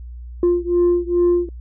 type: beating tone pair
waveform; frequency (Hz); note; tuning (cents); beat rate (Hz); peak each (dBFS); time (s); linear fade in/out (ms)
sine; 349.2 / 351.6; F4 / F4; 0 / +12; 2.4; -15 / -16; 0.43-1.49; 2
effects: tanh soft clip ceiling -10 dBFS + added 60 Hz sine -31 dBFS peak until 1.6 s